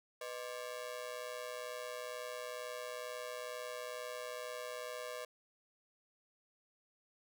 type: ring-modulated tone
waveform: sawtooth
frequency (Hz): 558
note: C#5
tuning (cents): +11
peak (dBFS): -35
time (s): 0.21-5.25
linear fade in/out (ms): 5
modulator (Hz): 61.1
effects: none